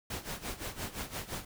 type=noise with tremolo; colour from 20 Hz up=pink; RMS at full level=-37 dBFS; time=0.1-1.45 s; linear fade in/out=5 ms; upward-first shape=sine; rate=5.8 Hz; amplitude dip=80%; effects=none